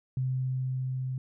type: tone with level ramp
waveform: sine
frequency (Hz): 129.6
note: C3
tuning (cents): -16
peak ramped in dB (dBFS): -26 to -30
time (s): 0.17-1.18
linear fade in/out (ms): 2
effects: none